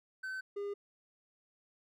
triangle tone pair in turn, 1529 / 405 Hz, G6 / G#4, -44 / -43 cents, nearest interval octave + major seventh, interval 2299 cents, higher first, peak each -36 / -34 dBFS, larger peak second, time 0.23-0.41 / 0.56-0.74 s, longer neither, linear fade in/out 10 ms, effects none

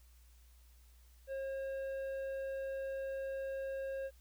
sine tone with tanh clipping, 539 Hz, C#5, 49 cents flat, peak -39 dBFS, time 1.27-4.11 s, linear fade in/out 50 ms, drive 8 dB, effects added 60 Hz sine -59 dBFS peak until 4.2 s + white hiss -70 dBFS RMS until 4.2 s

